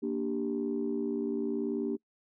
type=chord; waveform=sine; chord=G minor; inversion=first; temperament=equal; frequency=233.1 / 293.7 / 392 Hz; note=Bb3 / D4 / G4; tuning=0 / 0 / 0 cents; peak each=-33 dBFS; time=0.02-1.97 s; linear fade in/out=20 ms; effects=noise-tail reverb RT60 0.1 s tail -25 dB re dry + tanh soft clip ceiling -22 dBFS